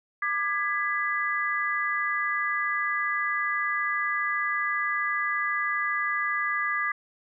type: chord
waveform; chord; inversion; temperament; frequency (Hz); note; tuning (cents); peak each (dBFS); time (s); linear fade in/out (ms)
sine; G# diminished; second; just; 1196.1 / 1661.2 / 1993.5; D6 / G#6 / B6; +31 / 0 / +16; -29; 0.22-6.92; 5
effects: none